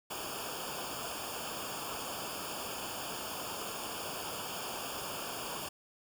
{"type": "noise with comb filter", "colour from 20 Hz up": "pink", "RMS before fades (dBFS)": -40, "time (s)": [0.1, 5.69], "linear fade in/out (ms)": 10, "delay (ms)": 0.5, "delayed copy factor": -1, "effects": []}